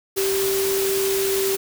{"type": "tone in noise", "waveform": "sine", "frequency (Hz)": 389.4, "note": "G4", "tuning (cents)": -12, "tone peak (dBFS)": -20, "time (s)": [0.16, 1.57], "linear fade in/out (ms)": 20, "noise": "white", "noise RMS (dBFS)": -26, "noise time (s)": [0.16, 1.57], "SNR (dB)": 3, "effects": []}